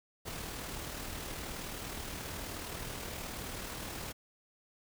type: noise with amplitude modulation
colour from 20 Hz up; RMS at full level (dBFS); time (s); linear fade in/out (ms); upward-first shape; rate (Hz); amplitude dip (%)
pink; -40; 0.25-4.13; 20; sine; 38.9; 35
effects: none